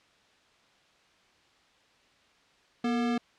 square tone pair together, 240 / 451 Hz, B3 / A4, -49 / +43 cents, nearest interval major seventh, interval 1092 cents, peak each -27 / -37 dBFS, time 2.84-3.18 s, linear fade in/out 5 ms, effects white hiss -63 dBFS RMS until 3.38 s + low-pass 4000 Hz 12 dB/octave

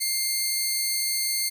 10% pulse tone pair together, 2113 / 4474 Hz, C7 / C#8, +16 / +15 cents, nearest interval octave + minor second, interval 1299 cents, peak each -19 dBFS, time 0-1.5 s, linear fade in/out 20 ms, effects none

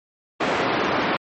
pink band-pass noise, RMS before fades -22 dBFS, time 0.4-1.17 s, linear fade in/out 10 ms, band 280 to 2200 Hz, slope 12 dB/octave, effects MP3 32 kbps

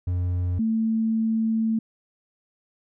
triangle / sine tone pair in turn, 89.3 / 223 Hz, F2 / A3, +39 / +23 cents, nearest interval octave + major third, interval 1584 cents, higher second, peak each -20 dBFS, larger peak neither, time 0.07-0.59 / 0.59-1.79 s, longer second, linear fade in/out 5 ms, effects none

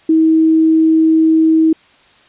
sine tone, 320 Hz, D#4, 49 cents sharp, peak -7 dBFS, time 0.09-1.73 s, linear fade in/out 5 ms, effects white hiss -48 dBFS RMS until 2.28 s + resampled to 8000 Hz

